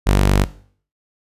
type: tone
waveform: sawtooth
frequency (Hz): 48.93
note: G1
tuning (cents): -2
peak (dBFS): -7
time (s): 0.06-0.45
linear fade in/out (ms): 20
effects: noise-tail reverb RT60 0.5 s tail -17 dB re dry + resampled to 32000 Hz